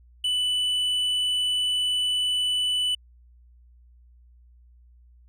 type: tone with tanh clipping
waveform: sine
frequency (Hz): 2983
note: F#7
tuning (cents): +13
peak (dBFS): -23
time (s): 0.24-2.95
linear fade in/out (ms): 5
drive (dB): 6
effects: added 60 Hz sine -51 dBFS peak until 5.28 s